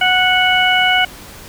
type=harmonic tone; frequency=737 Hz; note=F#5; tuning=7 cents flat; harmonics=1 / 2 / 3 / 4; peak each=-16 / -16 / -16 / -16 dBFS; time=0.01-1.05 s; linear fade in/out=5 ms; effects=pink hiss -36 dBFS RMS until 1.48 s